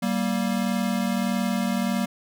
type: tone pair together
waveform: square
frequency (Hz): 193.1 / 234.7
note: G3 / A#3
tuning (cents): -26 / +12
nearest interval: minor third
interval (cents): 338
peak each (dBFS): -26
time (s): 0.02-2.06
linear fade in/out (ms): 10
effects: none